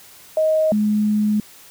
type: tone pair in turn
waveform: sine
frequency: 628 / 210.9 Hz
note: D#5 / G#3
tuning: +16 / +27 cents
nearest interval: octave + perfect fifth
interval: 1889 cents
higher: first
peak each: -14 / -15 dBFS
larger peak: first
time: 0.37-0.72 / 0.72-1.4 s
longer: second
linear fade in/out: 2 ms
effects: white hiss -45 dBFS RMS until 1.7 s